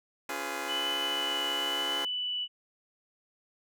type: chord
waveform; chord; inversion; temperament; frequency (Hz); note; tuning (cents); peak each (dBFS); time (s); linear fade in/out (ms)
10% pulse; C# dominant seventh; none; just; 277.2 / 346.5 / 415.8 / 498.9; C#4 / E#4 / G#4 / B4; 0 / -14 / +2 / +17; -32 / -31 / -32 / -32; 0.29-2.05; 2
type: tone with vibrato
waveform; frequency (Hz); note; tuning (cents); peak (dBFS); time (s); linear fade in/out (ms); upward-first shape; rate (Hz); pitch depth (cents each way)
sine; 2975; F#7; +9; -30; 0.67-2.48; 50; triangle; 0.97; 9
effects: none